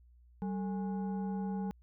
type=tone with frequency modulation; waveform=sine; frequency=192 Hz; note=G3; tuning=36 cents flat; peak=-33 dBFS; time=0.42-1.71 s; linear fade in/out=0 ms; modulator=635 Hz; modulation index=0.55; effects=added 60 Hz sine -58 dBFS peak until 1.82 s